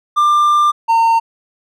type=tone pair in turn; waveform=triangle; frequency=1191 / 912.8 Hz; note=D6 / A#5; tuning=+24 / -37 cents; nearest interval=perfect fourth; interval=461 cents; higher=first; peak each=-7 dBFS; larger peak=neither; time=0.16-0.72 / 0.88-1.2 s; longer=first; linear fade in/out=20 ms; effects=none